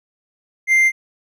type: tone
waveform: triangle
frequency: 2093 Hz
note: C7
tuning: in tune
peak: -9 dBFS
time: 0.67-0.92 s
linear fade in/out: 50 ms
effects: none